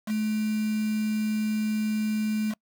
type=tone with quantisation; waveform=sine; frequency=214.9 Hz; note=A3; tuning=41 cents flat; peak=-24 dBFS; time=0.06-2.55 s; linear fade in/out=50 ms; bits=6; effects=noise-tail reverb RT60 0.1 s tail -26 dB re dry